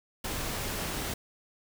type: noise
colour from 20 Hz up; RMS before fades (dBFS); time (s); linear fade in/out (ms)
pink; -34; 0.24-1.14; 5
effects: none